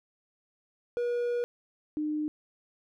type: tone pair in turn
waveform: triangle / sine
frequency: 481.3 / 303.2 Hz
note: B4 / D#4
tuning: -45 / -45 cents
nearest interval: minor sixth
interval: 800 cents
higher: first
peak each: -25 / -28 dBFS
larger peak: first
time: 0.97-1.44 / 1.97-2.28 s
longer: first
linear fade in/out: 0 ms
effects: none